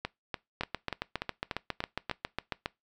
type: two click trains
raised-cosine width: 0.3 ms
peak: -15 / -16 dBFS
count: 16 / 8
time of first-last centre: 0.61-2.659 / 0.05-2.097 s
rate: 7.32 / 3.42 Hz
effects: noise-tail reverb RT60 0.2 s tail -22 dB re dry